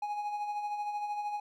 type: tone with tremolo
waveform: triangle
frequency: 830.6 Hz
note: G#5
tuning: in tune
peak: -29 dBFS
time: 0.02-1.4 s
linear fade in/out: 5 ms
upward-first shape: sine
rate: 13 Hz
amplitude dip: 45%
effects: none